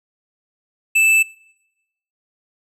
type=tone; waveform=square; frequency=2637 Hz; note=E7; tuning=in tune; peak=-12 dBFS; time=0.95-1.23 s; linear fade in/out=10 ms; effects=noise-tail reverb RT60 0.9 s tail -24 dB re dry + low-pass 12000 Hz 12 dB/octave